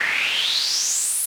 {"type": "noise with band-pass filter sweep", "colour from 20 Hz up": "pink", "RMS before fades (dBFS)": -22, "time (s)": [0, 1.26], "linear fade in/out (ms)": 10, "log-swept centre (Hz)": [1800, 11000], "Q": 6.2, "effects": []}